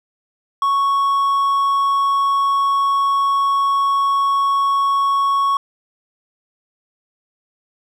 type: tone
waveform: triangle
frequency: 1108.7 Hz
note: C#6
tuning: in tune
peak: -12 dBFS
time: 0.62-5.57 s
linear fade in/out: 2 ms
effects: none